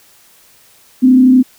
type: tone with frequency modulation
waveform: sine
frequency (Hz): 256.1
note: C4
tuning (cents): -37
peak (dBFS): -4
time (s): 1.02-1.43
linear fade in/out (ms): 20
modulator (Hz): 32.1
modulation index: 0.39
effects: white hiss -47 dBFS RMS until 1.58 s